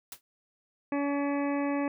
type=noise with exponential decay; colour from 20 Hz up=white; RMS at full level=-37 dBFS; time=0.12-0.21 s; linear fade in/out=1 ms; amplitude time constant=19 ms
type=harmonic tone; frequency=284 Hz; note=C#4; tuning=42 cents sharp; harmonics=1 / 2 / 3 / 4 / 6 / 7 / 8 / 9; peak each=-28 / -34 / -38 / -40 / -44 / -45 / -46 / -47 dBFS; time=0.92-1.88 s; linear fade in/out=2 ms
effects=none